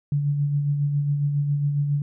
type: tone with tremolo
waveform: sine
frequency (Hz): 144.2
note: D3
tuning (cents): -31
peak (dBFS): -18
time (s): 0.12-2.02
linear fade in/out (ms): 2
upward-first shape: sine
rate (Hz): 7.3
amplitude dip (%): 40
effects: none